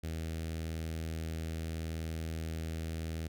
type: tone with notch filter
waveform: sawtooth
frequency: 80.8 Hz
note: E2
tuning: 34 cents flat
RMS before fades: -38 dBFS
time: 0.03-3.28 s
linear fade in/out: 10 ms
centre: 1000 Hz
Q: 1
effects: none